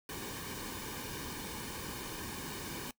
pink noise with comb filter, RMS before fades -42 dBFS, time 0.09-2.91 s, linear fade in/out 2 ms, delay 1.5 ms, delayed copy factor -0.65, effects noise-tail reverb RT60 0.1 s tail -20 dB re dry

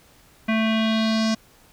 square tone with low-pass filter sweep, 221.1 Hz, A3, 9 cents sharp, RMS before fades -21 dBFS, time 0.48-1.35 s, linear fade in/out 10 ms, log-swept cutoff 2300 to 5600 Hz, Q 3.3, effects pink hiss -54 dBFS RMS until 1.72 s

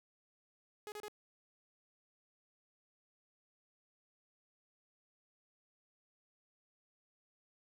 sawtooth tone bursts, 419.5 Hz, G#4, 17 cents sharp, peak -40 dBFS, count 3, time 0.87-1.082 s, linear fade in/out 0 ms, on 50 ms, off 31 ms, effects none

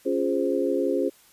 sine chord, Db major seventh, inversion none, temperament equal, 277.2 / 349.2 / 415.3 / 523.3 Hz, Db4 / F4 / Ab4 / C5, 0 / 0 / 0 / 0 cents, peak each -27 dBFS, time 0.05-1.1 s, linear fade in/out 20 ms, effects white hiss -56 dBFS RMS until 1.32 s + resampled to 32000 Hz

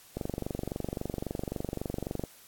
click train, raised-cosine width 2 ms, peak -19 dBFS, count 50, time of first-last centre 0.17-2.238 s, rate 23.7 Hz, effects white hiss -55 dBFS RMS until 2.47 s + AAC 64 kbps

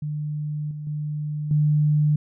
sine tone with level steps, 150 Hz, D3, 37 cents sharp, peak -25 / -30 / -25 / -16 dBFS, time 0.02-2.16 s, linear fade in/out 5 ms, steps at 0.71 / 0.87 / 1.51 s, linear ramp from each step 2 ms, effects none

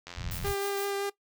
click train, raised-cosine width 0.2 ms, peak -24 dBFS, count 37, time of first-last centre 0.07-0.482 s, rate 87.3 Hz
pink low-pass noise, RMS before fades -36 dBFS, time 0.15-0.55 s, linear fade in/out 50 ms, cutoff 160 Hz, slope 24 dB/octave
blue noise with tremolo, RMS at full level -40 dBFS, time 0.31-0.91 s, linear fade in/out 5 ms, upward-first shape square, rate 6.5 Hz, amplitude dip 55%
sawtooth tone with vibrato, 399.3 Hz, G4, 32 cents sharp, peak -26 dBFS, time 0.44-1.1 s, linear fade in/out 10 ms, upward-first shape triangle, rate 5.3 Hz, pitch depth 13 cents each way
effects noise-tail reverb RT60 0.1 s tail -18 dB re dry

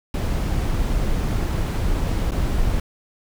brown noise with dropouts, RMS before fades -21 dBFS, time 0.14-2.8 s, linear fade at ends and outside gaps 2 ms, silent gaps 2.309-2.318 s, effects none

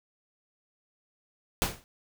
pink noise with exponential decay, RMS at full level -23 dBFS, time 1.62-1.84 s, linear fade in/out 0 ms, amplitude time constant 46 ms, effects none

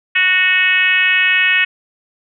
sine tone with frequency modulation, 2206 Hz, C#7, 9 cents flat, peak -10 dBFS, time 0.15-1.65 s, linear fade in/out 10 ms, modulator 364 Hz, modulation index 1.7, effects none

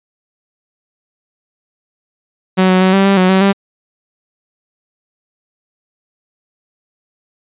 sawtooth tone with pitch steps, 186.9 / 185.1 / 187.5 / 194.8 / 196.9 / 184.3 / 190 / 197.4 Hz, F#3 / F#3 / F#3 / G3 / G3 / F#3 / F#3 / G3, +18 / +1 / +23 / -11 / +8 / -7 / +46 / +12 cents, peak -4 dBFS, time 2.57-3.53 s, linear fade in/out 20 ms, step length 120 ms, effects resampled to 8000 Hz

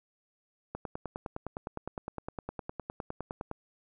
click train, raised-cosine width 1 ms, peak -22 dBFS, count 28, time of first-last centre 0.75-3.514 s, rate 9.77 Hz, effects none

